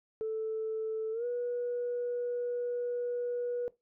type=tone with pitch glide; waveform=sine; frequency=440 to 485.4 Hz; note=A4 to B4; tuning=0 to -30 cents; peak=-30 dBFS; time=0.21-3.68 s; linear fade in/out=0 ms; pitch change=+170 cents; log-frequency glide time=1.12-1.25 s; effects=noise-tail reverb RT60 0.2 s tail -19 dB re dry + tanh soft clip ceiling -27 dBFS